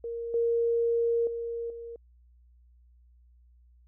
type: tone with level steps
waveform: sine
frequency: 466.2 Hz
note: A#4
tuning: in tune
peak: -32 / -23 / -31 / -38 dBFS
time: 0.04-1.96 s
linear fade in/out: 2 ms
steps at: 0.34 / 1.27 / 1.7 s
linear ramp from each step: 2 ms
effects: added 60 Hz sine -56 dBFS peak until 3.87 s

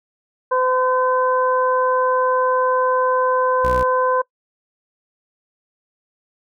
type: harmonic tone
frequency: 510 Hz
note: C5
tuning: 44 cents flat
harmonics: 1 / 2 / 3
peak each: -18 / -18 / -27 dBFS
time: 0.51-4.22 s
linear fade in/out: 10 ms
type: tone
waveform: sawtooth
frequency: 61.5 Hz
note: B1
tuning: 7 cents flat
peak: -20 dBFS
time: 3.64-3.83 s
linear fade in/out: 5 ms
effects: noise-tail reverb RT60 0.1 s tail -23 dB re dry

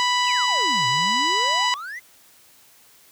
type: harmonic tone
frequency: 987.8 Hz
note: B5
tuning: in tune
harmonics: 1 / 2 / 3 / 4 / 5 / 6 / 7 / 8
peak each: -21 / -25 / -25 / -29 / -30 / -37 / -37 / -38 dBFS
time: 0-1.74 s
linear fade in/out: 0 ms
type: exponential two-way sweep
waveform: triangle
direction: down then up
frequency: 3322 to 116.54 to 2107 Hz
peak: -29 dBFS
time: 0.24-2 s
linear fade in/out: 20 ms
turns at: 0.87 s
effects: white hiss -53 dBFS RMS until 3.11 s + high-pass 60 Hz 12 dB/octave

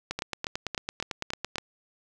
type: two click trains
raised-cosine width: 0.2 ms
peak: -14 / -13 dBFS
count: 6 / 14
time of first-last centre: 0.19-1.583 / 0.11-1.558 s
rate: 3.59 / 8.98 Hz
effects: none

